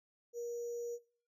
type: tone with sample-and-hold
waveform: sine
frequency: 473.9 Hz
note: A#4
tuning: 28 cents sharp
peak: -38 dBFS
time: 0.33-0.99 s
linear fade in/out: 50 ms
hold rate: 6300 Hz
effects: noise-tail reverb RT60 0.4 s tail -18 dB re dry + low-pass 12000 Hz 12 dB/octave